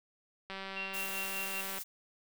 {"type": "click train", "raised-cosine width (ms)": 0.3, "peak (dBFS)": -26, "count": 249, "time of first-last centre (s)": [0.5, 1.785], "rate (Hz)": 193}
{"type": "tone with tremolo", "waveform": "sine", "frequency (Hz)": 2742, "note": "F7", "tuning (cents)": -32, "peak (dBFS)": -36, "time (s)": [0.76, 1.61], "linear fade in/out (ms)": 5, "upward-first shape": "sine", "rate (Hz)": 5.1, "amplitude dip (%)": 60}
{"type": "noise", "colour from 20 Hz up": "blue", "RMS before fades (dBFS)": -41, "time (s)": [0.93, 1.84], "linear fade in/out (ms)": 20}
{"effects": []}